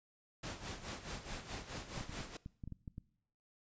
pink noise with tremolo, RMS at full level -43 dBFS, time 0.43-2.37 s, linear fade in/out 5 ms, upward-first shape sine, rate 4.7 Hz, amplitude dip 70%
clicks, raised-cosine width 5 ms, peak -33 dBFS, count 10, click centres 1.977 / 2.01 / 2.095 / 2.206 / 2.461 / 2.638 / 2.676 / 2.723 / 2.878 / 2.981 s
effects noise-tail reverb RT60 0.7 s tail -21 dB re dry + resampled to 16000 Hz

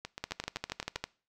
two click trains, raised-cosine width 0.2 ms, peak -21 / -16 dBFS, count 8 / 11, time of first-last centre 0.05-0.958 / 0.24-1.04 s, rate 7.71 / 12.5 Hz, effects noise-tail reverb RT60 0.4 s tail -22 dB re dry

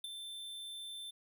square tone with ADSR envelope, 3549 Hz, A7, 14 cents sharp, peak -37 dBFS, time 0.04-1.11 s, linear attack 4 ms, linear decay 14 ms, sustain -7 dB, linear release 12 ms, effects none

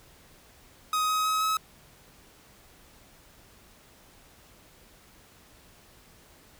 45% pulse tone with pitch steps, 1257 / 1265.7 / 1274.5 / 1283.4 Hz, D#6 / D#6 / D#6 / E6, +17 / +29 / +41 / -47 cents, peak -24 dBFS, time 0.93-1.57 s, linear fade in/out 2 ms, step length 160 ms, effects pink hiss -56 dBFS RMS until 6.59 s

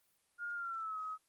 sine tone with pitch glide, 1418 to 1270.6 Hz, F6 to D#6, +26 to +36 cents, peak -38 dBFS, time 0.38-1.18 s, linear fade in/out 50 ms, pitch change -190 cents, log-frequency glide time 0.54-0.98 s, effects white hiss -75 dBFS RMS until 1.28 s + Opus 32 kbps

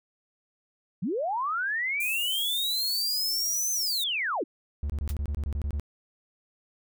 sine linear two-way sweep, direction up then down, 145.7 to 6220 to 228.9 Hz, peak -26 dBFS, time 1.02-4.44 s, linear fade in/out 10 ms, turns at 3.72 s
white high-pass noise, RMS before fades -35 dBFS, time 2-4.04 s, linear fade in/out 5 ms, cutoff 7000 Hz, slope 48 dB/octave
triangle tone bursts, 72 Hz, D2, 34 cents flat, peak -25 dBFS, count 11, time 4.83-5.797 s, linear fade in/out 0 ms, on 67 ms, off 23 ms
white noise with exponential decay, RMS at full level -36 dBFS, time 5.09-5.16 s, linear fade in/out 0 ms, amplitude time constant 15 ms
effects none

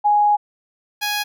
sine / 10% pulse tone pair in turn, 830.6 / 830.6 Hz, G#5 / G#5, 0 / 0 cents, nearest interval unison, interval 0 cents, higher neither, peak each -12 dBFS, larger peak neither, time 0.04-0.37 / 1.01-1.24 s, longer first, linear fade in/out 20 ms, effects none

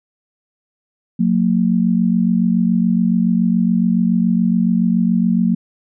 sine tone pair together, 181.3 / 228.4 Hz, F#3 / A#3, -35 / -35 cents, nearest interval major third, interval 400 cents, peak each -15 / -15 dBFS, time 1.19-5.55 s, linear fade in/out 10 ms, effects none

